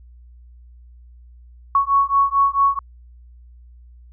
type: beating tone pair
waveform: sine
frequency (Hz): 1108.7 / 1113.2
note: C#6 / C#6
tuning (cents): 0 / +7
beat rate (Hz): 4.5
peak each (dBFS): -17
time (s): 1.75-2.79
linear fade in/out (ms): 2
effects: added 60 Hz sine -42 dBFS peak until 4.12 s